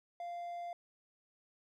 triangle tone, 695 Hz, F5, 9 cents flat, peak -38 dBFS, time 0.2-0.73 s, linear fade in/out 2 ms, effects none

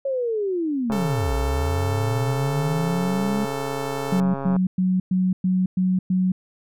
sine linear two-way sweep, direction down then up, 554.4 to 55.8 to 210.6 Hz, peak -21 dBFS, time 0.05-3.45 s, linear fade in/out 5 ms, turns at 1.33 s
click train, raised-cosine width 1 ms, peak -16 dBFS, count 503, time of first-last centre 0.9-4.564 s, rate 137 Hz
sawtooth tone with pitch glide, 444.7 to 442.1 Hz, A4 to A4, +18 to +8 cents, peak -25 dBFS, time 0.92-4.2 s, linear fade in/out 0 ms, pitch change -10 cents, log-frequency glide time 1.4-2.52 s
sine tone bursts, 185 Hz, F#3, in tune, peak -17 dBFS, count 7, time 4.12-6.32 s, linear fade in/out 5 ms, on 220 ms, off 110 ms
effects none

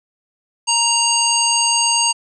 harmonic tone, 932.3 Hz, A#5, in tune, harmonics 1 / 3 / 5 / 7 / 9, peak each -20 / -20 / -20 / -20 / -20 dBFS, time 0.67-2.13 s, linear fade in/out 20 ms, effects none

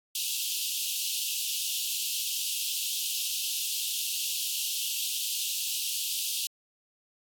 pink high-pass noise, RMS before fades -31 dBFS, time 0.15-6.47 s, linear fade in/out 2 ms, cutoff 2700 Hz, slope 96 dB/octave, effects AAC 64 kbps

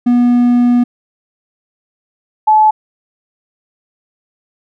triangle / sine tone pair in turn, 243 / 861.7 Hz, B3 / A5, -28 / -36 cents, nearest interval octave + minor seventh, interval 2192 cents, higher second, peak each -5 dBFS, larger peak neither, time 0.06-0.84 / 2.47-2.71 s, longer first, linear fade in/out 10 ms, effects none

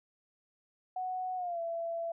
sine tone with pitch glide, 740 to 670.8 Hz, F#5 to E5, 0 to +30 cents, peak -33 dBFS, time 0.96-2.12 s, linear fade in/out 5 ms, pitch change -170 cents, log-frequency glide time 1.36-1.6 s, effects none

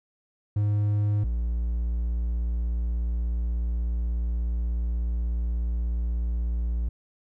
triangle tone pair in turn, 103.83 / 58.27 Hz, G#2 / A#1, 0 / 0 cents, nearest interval minor seventh, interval 1000 cents, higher first, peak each -19 / -22 dBFS, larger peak first, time 0.56-1.24 / 1.24-6.89 s, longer second, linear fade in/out 5 ms, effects none

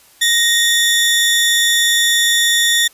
sawtooth tone pair together, 1864.7 / 3503 Hz, A#6 / A7, 0 / -8 cents, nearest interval major seventh, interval 1092 cents, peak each -11 dBFS, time 0.21-2.88 s, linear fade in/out 10 ms, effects white hiss -48 dBFS RMS until 2.93 s + resampled to 32000 Hz

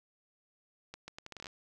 accelerating click train, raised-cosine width 0.2 ms, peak -27 dBFS, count 11, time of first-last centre 0.94-1.468 s, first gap 140 ms, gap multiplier 0.75, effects none

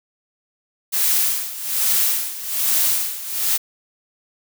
blue noise with tremolo, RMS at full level -17 dBFS, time 0.92-3.58 s, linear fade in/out 20 ms, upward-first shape sine, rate 1.2 Hz, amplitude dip 80%, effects none

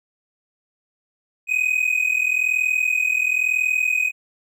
triangle tone pair together, 2486 / 2527 Hz, D#7 / D#7, -2 / +26 cents, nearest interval unison, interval 28 cents, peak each -19 dBFS, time 1.47-4.12 s, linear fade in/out 50 ms, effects none

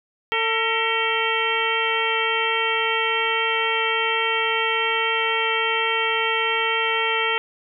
harmonic tone with a mistuned harmonic, 449.7 Hz, A4, 38 cents sharp, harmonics 1 / 2 / 3 / 4 / 5 / 6 / 7, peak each -27 / -27 / -27 / -27 / -27 / -27 / -27 dBFS, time 0.32-7.38 s, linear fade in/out 0 ms, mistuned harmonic 4, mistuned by +92 cents, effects none

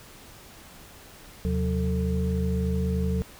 sine tone cluster, 77.7 / 131 / 181.1 / 445 Hz, D#2 / C3 / F#3 / A4, -2 / +2 / -37 / +20 cents, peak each -26 / -33 / -27 / -33 dBFS, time 1.45-3.22 s, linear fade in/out 0 ms, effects pink hiss -48 dBFS RMS until 3.39 s

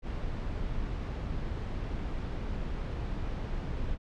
brown noise, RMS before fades -34 dBFS, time 0.02-3.98 s, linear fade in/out 50 ms, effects low-pass 4000 Hz 12 dB/octave

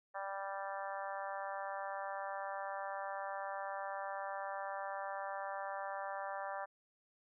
harmonic tone, 196 Hz, G3, in tune, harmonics 3 / 4 / 5 / 6 / 7 / 8 / 9, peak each -45 / -44 / -47 / -48 / -51 / -51 / -51 dBFS, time 0.14-6.66 s, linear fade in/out 20 ms, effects none

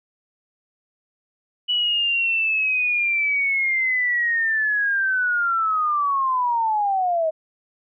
sine linear sweep, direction down, 2960 to 622.3 Hz, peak -18 dBFS, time 1.68-7.31 s, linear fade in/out 20 ms, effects none

